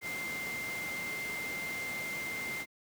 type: tone in noise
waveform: sine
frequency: 2093 Hz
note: C7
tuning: in tune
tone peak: -36 dBFS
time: 0.01-2.66 s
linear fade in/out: 50 ms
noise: pink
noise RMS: -42 dBFS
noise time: 0.01-2.66 s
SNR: +3 dB
effects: high-pass 150 Hz 12 dB/octave